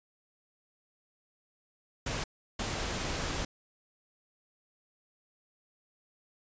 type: noise bursts at uneven times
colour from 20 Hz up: pink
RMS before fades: -34 dBFS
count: 2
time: 2.06-2.24 / 2.59-3.45 s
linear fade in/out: 5 ms
effects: resampled to 16000 Hz